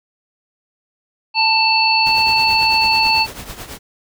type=harmonic tone; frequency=887 Hz; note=A5; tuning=14 cents sharp; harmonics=1 / 3 / 5; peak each=-16 / -16 / -16 dBFS; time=1.34-3.27 s; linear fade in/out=50 ms
type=noise with tremolo; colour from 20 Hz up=pink; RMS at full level=-29 dBFS; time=2.05-3.79 s; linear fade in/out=20 ms; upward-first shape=triangle; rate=9.1 Hz; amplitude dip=75%
effects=none